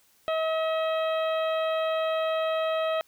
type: harmonic tone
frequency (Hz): 640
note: D#5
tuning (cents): +49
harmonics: 1 / 2 / 3 / 4 / 5 / 6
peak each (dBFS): -25 / -32 / -40 / -39 / -40 / -44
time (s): 0.28-3.01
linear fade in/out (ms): 0
effects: white hiss -63 dBFS RMS until 3.07 s